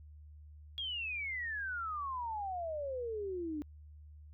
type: exponential sweep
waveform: sine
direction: down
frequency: 3322 to 290 Hz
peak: -36 dBFS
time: 0.78-3.62 s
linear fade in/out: 0 ms
effects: added 75 Hz sine -51 dBFS peak until 4.33 s